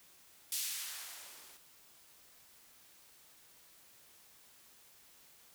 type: noise with band-pass filter sweep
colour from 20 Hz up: violet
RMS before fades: -43 dBFS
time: 0.52-1.57 s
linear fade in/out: 2 ms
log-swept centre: 4000 to 220 Hz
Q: 0.74
effects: white hiss -62 dBFS RMS until 5.54 s